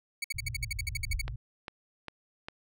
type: tone bursts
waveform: sawtooth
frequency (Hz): 2235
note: C#7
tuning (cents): +14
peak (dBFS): -27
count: 13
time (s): 0.22-1.215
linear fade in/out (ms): 5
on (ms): 23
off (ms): 58
type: low-pass noise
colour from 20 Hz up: pink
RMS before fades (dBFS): -37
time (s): 0.34-1.36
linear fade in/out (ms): 10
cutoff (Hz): 130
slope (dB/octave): 96
type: click train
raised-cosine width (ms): 0.3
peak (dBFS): -22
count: 4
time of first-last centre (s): 1.28-2.485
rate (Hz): 2.49
effects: none